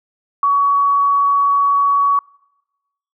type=tone; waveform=sine; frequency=1127 Hz; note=C#6; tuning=28 cents sharp; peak=-11 dBFS; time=0.43-2.19 s; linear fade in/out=2 ms; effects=noise-tail reverb RT60 1.0 s tail -25 dB re dry